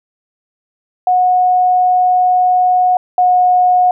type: tone pair in turn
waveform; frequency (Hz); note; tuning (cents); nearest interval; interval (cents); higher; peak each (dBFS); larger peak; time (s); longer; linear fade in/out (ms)
sine; 730 / 726.4; F#5 / F#5; -24 / -32; unison; 8; first; -8 / -7; second; 1.07-2.97 / 3.18-3.91; first; 2
effects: none